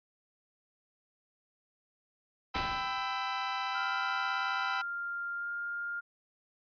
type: chord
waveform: sawtooth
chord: E minor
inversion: first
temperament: equal with one note detuned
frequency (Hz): 784 / 1002.7 / 1318.5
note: G5 / B5 / E6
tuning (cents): 0 / +26 / 0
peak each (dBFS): -33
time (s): 2.54-4.82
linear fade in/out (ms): 10
type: noise with exponential decay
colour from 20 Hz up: pink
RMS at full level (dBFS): -34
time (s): 2.55-3.24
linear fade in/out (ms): 0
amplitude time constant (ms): 150
type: tone with pitch glide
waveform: sine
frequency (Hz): 1396.9 to 1406.6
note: F6 to F6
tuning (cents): 0 to +12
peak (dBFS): -34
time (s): 3.74-6.01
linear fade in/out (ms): 20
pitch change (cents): +12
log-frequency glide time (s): 5.35-5.48
effects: resampled to 11025 Hz